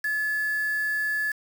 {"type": "tone with quantisation", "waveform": "sine", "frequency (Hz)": 1715, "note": "A6", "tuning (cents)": -45, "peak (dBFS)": -24, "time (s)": [0.04, 1.32], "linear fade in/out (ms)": 5, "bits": 6, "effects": []}